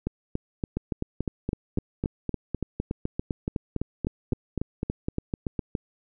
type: two click trains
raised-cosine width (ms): 3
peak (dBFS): -14 / -14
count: 21 / 20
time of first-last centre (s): 0.07-5.752 / 0.77-5.592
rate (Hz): 3.52 / 3.94
effects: none